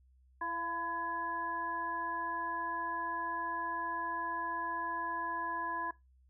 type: harmonic tone with a mistuned harmonic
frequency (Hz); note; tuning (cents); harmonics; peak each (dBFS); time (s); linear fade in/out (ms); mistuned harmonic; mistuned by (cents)
335.6; E4; +31; 1 / 2 / 3 / 5; -47 / -47 / -36 / -40; 0.41-5.91; 5; 2; +49
effects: noise-tail reverb RT60 0.2 s tail -20 dB re dry + added 64 Hz sine -62 dBFS peak until 6.29 s